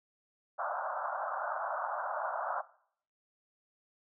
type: band-pass noise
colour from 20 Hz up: pink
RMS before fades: -36 dBFS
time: 0.58-2.62 s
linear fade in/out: 20 ms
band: 580 to 1500 Hz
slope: 96 dB/octave
effects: noise-tail reverb RT60 0.6 s tail -19 dB re dry